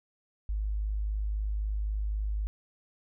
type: tone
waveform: sine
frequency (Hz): 51.91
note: G#1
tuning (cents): 0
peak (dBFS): -28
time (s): 0.49-2.47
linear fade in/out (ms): 0
effects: none